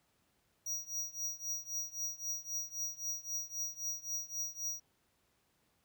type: tone with tremolo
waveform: square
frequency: 5760 Hz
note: F#8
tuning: 47 cents flat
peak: -34 dBFS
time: 0.66-4.8 s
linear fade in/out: 5 ms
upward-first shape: triangle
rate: 3.8 Hz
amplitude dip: 95%
effects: pink hiss -75 dBFS RMS until 5.84 s + high-pass 60 Hz 12 dB/octave